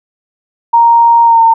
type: tone with pitch glide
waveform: sine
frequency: 932.3 to 910.5 Hz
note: A#5 to A#5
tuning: 0 to -41 cents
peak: -3 dBFS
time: 0.73-1.54 s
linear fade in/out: 10 ms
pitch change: -41 cents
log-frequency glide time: 1.24-1.42 s
effects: none